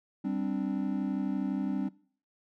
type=chord; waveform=triangle; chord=G suspended fourth; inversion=none; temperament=equal; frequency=196 / 261.6 / 293.7 Hz; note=G3 / C4 / D4; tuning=0 / 0 / 0 cents; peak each=-31 / -31 / -32 dBFS; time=0.24-1.89 s; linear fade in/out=10 ms; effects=noise-tail reverb RT60 0.5 s tail -22 dB re dry